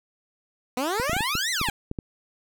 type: exponential two-way sweep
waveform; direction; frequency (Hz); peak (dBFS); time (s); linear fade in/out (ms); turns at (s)
15% pulse; up then down; 240 to 2093 to 772; -18; 0.77-1.7; 2; 1.51
type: clicks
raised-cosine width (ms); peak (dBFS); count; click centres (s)
3; -17; 10; 0.999 / 1.096 / 1.132 / 1.166 / 1.207 / 1.353 / 1.614 / 1.687 / 1.914 / 1.988
effects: none